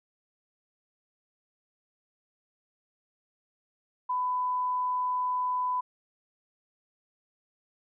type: tone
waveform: sine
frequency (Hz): 1000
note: B5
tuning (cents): +21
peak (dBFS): -26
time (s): 4.09-5.81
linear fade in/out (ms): 10
effects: none